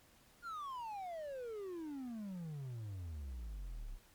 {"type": "exponential sweep", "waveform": "triangle", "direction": "down", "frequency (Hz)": [1447, 31.4], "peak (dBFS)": -40, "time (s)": [0.42, 3.99], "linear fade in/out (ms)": 50, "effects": ["pink hiss -66 dBFS RMS until 4.14 s", "MP3 96 kbps"]}